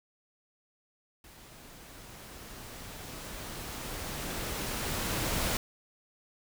pink noise with level ramp, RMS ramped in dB -53 to -30 dBFS, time 1.24-5.57 s, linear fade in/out 2 ms, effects none

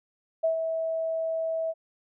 sine tone with ADSR envelope, 650 Hz, E5, 24 cents flat, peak -20 dBFS, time 0.43-1.74 s, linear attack 15 ms, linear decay 110 ms, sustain -6 dB, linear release 41 ms, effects none

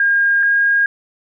sine tone pair in turn, 1617 / 1626.4 Hz, G#6 / G#6, -47 / -37 cents, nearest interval unison, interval 10 cents, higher second, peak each -11 dBFS, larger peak neither, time 0-0.43 / 0.43-0.86 s, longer neither, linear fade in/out 2 ms, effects none

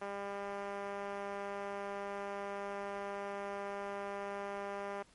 5% pulse tone with band-pass filter, 200.2 Hz, G3, 37 cents sharp, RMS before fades -41 dBFS, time 0.01-5.03 s, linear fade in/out 10 ms, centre 530 Hz, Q 1, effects pink hiss -65 dBFS RMS until 5.14 s + MP3 48 kbps

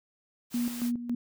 white noise, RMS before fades -42 dBFS, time 0.5-0.92 s, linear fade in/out 50 ms
sine tone with tremolo, 240 Hz, B3, 49 cents flat, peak -26 dBFS, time 0.54-1.15 s, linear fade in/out 5 ms, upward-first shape square, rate 3.6 Hz, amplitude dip 65%
effects none

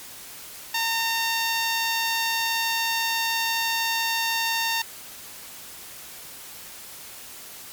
10% pulse tone, 913 Hz, A#5, 36 cents flat, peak -14 dBFS, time 0.74-4.82 s, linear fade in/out 5 ms, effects white hiss -41 dBFS RMS until 7.72 s + MP3 96 kbps

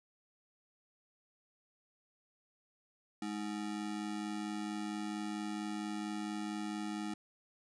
square ring-modulated tone, 261.5 Hz, C4, 1 cent flat, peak -35 dBFS, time 3.22-7.14 s, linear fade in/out 2 ms, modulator 52.2 Hz, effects resampled to 22050 Hz

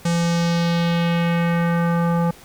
square tone with low-pass filter sweep, 170 Hz, F3, 46 cents flat, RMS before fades -19 dBFS, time 0.05-2.31 s, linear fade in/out 5 ms, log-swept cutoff 8000 to 990 Hz, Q 1.7, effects pink hiss -45 dBFS RMS until 2.44 s

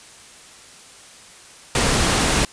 pink noise, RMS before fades -18 dBFS, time 1.75-2.45 s, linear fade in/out 2 ms, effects white hiss -44 dBFS RMS until 2.52 s + resampled to 22050 Hz

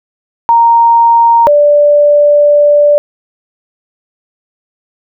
sine tone pair in turn, 930 / 585.9 Hz, A#5 / D5, -4 / -4 cents, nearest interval minor sixth, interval 800 cents, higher first, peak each -3 dBFS, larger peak neither, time 0.49-1.47 / 1.47-2.98 s, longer second, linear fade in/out 0 ms, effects none

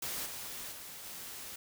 white noise with level steps, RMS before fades -38 / -43 / -47 / -45 dBFS, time 0.02-1.56 s, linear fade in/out 5 ms, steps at 0.25 / 0.71 / 1.04 s, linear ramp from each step 20 ms, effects none

